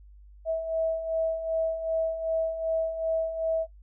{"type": "beating tone pair", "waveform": "sine", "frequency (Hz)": [647, 649.6], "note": ["E5", "E5"], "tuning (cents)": [-32, -26], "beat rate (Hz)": 2.6, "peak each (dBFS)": [-33, -26], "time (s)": [0.45, 3.67], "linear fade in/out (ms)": 50, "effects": ["noise-tail reverb RT60 0.1 s tail -21 dB re dry", "added 50 Hz sine -48 dBFS peak until 3.82 s"]}